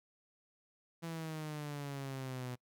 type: exponential sweep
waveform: sawtooth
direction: down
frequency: 167.5 to 123.47 Hz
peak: -36 dBFS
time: 1.02-2.56 s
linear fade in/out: 20 ms
effects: noise-tail reverb RT60 0.1 s tail -23 dB re dry